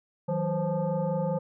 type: tone with frequency modulation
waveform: sine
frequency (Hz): 185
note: F#3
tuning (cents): 0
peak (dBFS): -25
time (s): 0.28-1.39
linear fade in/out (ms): 10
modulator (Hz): 345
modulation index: 1.6
effects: none